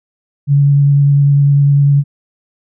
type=tone with vibrato; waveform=sine; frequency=141.8 Hz; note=C#3; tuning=40 cents sharp; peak=-6 dBFS; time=0.47-2.04 s; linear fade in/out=50 ms; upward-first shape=sine; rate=10 Hz; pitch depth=12 cents each way; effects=none